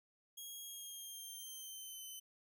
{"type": "tone with pitch glide", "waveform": "10% pulse", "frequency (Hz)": [3284, 3046], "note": ["G#7", "F#7"], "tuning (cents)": [-20, 50], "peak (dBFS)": -40, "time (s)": [0.37, 2.2], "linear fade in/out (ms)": 10, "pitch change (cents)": -130, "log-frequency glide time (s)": [0.62, 2.06], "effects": []}